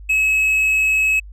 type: tone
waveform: triangle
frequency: 2573 Hz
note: E7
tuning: 43 cents flat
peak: -12 dBFS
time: 0.09-1.2 s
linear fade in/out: 10 ms
effects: added 50 Hz sine -34 dBFS peak until 1.32 s